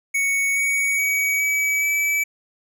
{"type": "tone with pitch steps", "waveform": "square", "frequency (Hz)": [2224, 2243, 2263, 2283, 2302], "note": ["C#7", "C#7", "C#7", "D7", "D7"], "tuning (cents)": [5, 20, 35, -50, -35], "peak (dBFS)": -19, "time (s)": [0.14, 2.24], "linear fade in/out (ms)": 10, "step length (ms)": 420, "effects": []}